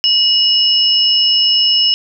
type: tone pair together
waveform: sine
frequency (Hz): 2902 / 5258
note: F#7 / E8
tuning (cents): -34 / -5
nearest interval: minor seventh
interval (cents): 1029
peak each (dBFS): -12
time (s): 0.04-1.94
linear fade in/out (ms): 0
effects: none